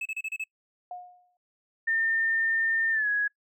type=tone bursts; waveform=triangle; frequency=2600 Hz; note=E7; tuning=24 cents flat; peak=-28 dBFS; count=6; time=0.01-0.44 s; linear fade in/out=5 ms; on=45 ms; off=32 ms
type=tone with exponential decay; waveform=sine; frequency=719 Hz; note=F#5; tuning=50 cents flat; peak=-33 dBFS; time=0.91-1.37 s; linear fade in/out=2 ms; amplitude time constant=99 ms
type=tone with pitch glide; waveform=sine; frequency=1810 to 1669.4 Hz; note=A6 to G#6; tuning=+48 to +9 cents; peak=-23 dBFS; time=1.87-3.28 s; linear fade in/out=10 ms; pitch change=-139 cents; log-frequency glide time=2.92-3.08 s
effects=noise-tail reverb RT60 0.1 s tail -25 dB re dry